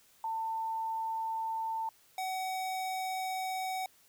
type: tone pair in turn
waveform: sine / square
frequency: 895 / 752.6 Hz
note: A5 / F#5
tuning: +29 / +29 cents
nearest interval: minor third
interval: 300 cents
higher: first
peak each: -32 / -34 dBFS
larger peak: first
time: 0.24-1.89 / 2.18-3.86 s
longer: second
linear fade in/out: 2 ms
effects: white hiss -64 dBFS RMS until 4.08 s